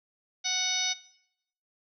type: harmonic tone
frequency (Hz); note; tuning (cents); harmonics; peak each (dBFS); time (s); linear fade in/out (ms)
740; F#5; 0; 1 / 2 / 3 / 4 / 5 / 6 / 7 / 8; -41 / -43 / -35 / -39 / -32 / -37 / -35 / -32; 0.44-0.94; 20
effects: noise-tail reverb RT60 0.8 s tail -20 dB re dry